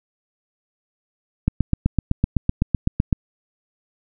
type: click train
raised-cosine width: 5 ms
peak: -4 dBFS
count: 14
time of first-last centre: 1.48-3.128 s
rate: 7.89 Hz
effects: none